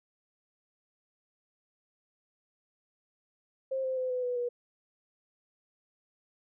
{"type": "tone with pitch steps", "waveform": "sine", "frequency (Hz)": [530, 520.6, 511.4, 502.3, 493.4, 484.6], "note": ["C5", "C5", "C5", "B4", "B4", "B4"], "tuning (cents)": [22, -9, -40, 29, -2, -33], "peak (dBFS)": -29, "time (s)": [3.71, 4.49], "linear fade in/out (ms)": 10, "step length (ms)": 130, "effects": []}